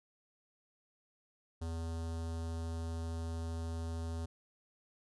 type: tone with notch filter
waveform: square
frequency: 82.41 Hz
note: E2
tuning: in tune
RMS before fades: -39 dBFS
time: 1.61-4.26 s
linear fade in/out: 10 ms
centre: 2200 Hz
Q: 0.93
effects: resampled to 24000 Hz